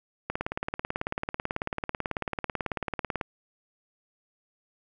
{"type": "click train", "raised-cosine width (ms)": 0.5, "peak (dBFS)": -14, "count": 54, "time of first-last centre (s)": [0.3, 3.212], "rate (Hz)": 18.2, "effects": []}